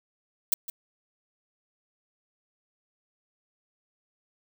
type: noise with echo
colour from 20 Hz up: violet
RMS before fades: -22 dBFS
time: 0.52-0.54 s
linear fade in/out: 2 ms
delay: 160 ms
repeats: 1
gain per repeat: -14 dB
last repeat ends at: 0.7 s
effects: none